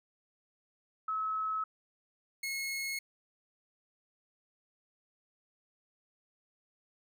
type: tone pair in turn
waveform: sine / sawtooth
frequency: 1291 / 2173 Hz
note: E6 / C#7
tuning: -37 / -35 cents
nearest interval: major sixth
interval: 902 cents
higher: second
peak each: -31 / -31 dBFS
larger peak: neither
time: 1.08-1.64 / 2.43-2.99 s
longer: neither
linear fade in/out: 5 ms
effects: none